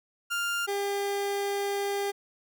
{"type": "tone pair in turn", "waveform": "30% pulse", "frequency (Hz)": [1400, 401.3], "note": ["F6", "G4"], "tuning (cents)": [4, 41], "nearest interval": "octave + minor seventh", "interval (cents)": 2163, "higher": "first", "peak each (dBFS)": -25, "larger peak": "neither", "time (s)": [[0.3, 0.67], [0.67, 2.12]], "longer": "second", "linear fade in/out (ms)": 20, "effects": []}